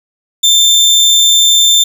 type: tone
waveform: 30% pulse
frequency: 3569 Hz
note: A7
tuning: 24 cents sharp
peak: -3 dBFS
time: 0.43-1.84 s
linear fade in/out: 10 ms
effects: none